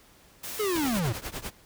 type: noise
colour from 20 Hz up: white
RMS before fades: -37 dBFS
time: 0.43-1 s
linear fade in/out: 10 ms
type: linear sweep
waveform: square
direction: down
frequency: 440 to 100.4 Hz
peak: -26 dBFS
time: 0.59-1.13 s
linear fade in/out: 10 ms
type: noise with tremolo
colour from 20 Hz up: pink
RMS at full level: -33 dBFS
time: 0.74-1.51 s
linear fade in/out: 20 ms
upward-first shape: triangle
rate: 10 Hz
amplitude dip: 95%
effects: pink hiss -57 dBFS RMS until 1.65 s